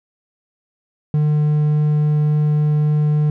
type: tone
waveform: triangle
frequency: 150.3 Hz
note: D3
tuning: 40 cents sharp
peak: -11 dBFS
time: 1.14-3.3 s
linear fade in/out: 2 ms
effects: none